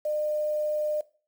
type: tone with quantisation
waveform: sine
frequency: 604 Hz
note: D5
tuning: 48 cents sharp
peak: -25 dBFS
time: 0.05-1.01 s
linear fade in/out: 5 ms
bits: 8
effects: noise-tail reverb RT60 0.4 s tail -19 dB re dry